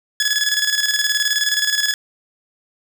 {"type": "tone with tremolo", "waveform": "15% pulse", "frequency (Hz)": 1695, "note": "G#6", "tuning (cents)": 35, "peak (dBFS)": -8, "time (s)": [0.2, 1.94], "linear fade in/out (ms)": 2, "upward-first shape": "square", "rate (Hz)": 19, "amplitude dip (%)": 55, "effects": []}